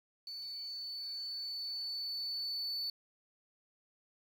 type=tone with level ramp; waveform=sine; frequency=4482 Hz; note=C#8; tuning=18 cents sharp; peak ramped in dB=-41 to -32 dBFS; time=0.27-2.9 s; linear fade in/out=2 ms; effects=tanh soft clip ceiling -34 dBFS + 10-bit

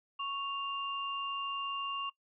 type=tone pair together; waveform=sine; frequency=1108.7 / 2794 Hz; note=C#6 / F7; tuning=0 / 0 cents; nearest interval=octave + major third; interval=1600 cents; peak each=-36 / -38 dBFS; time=0.19-2.1 s; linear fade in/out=10 ms; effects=noise-tail reverb RT60 0.1 s tail -21 dB re dry

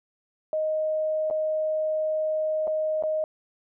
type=tone with dropouts; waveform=sine; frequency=623 Hz; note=D#5; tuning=2 cents sharp; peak=-23 dBFS; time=0.53-3.24 s; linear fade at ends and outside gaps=1 ms; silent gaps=1.301-1.309 / 2.672-2.677 / 3.025-3.036 s; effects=none

